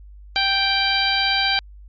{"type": "harmonic tone", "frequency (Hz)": 784, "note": "G5", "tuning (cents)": 0, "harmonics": [1, 2, 3, 4, 5, 6], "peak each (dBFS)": [-24, -24, -24, -24, -24, -24], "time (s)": [0.36, 1.59], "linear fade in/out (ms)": 0, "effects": ["added 50 Hz sine -39 dBFS peak until 1.88 s", "MP3 32 kbps"]}